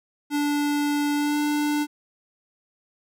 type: tone with pitch glide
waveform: square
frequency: 291.5 to 295.6 Hz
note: D4 to D4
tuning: -13 to +11 cents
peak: -22 dBFS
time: 0.3-1.87 s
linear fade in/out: 50 ms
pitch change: +24 cents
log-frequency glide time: 1.15-1.39 s
effects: none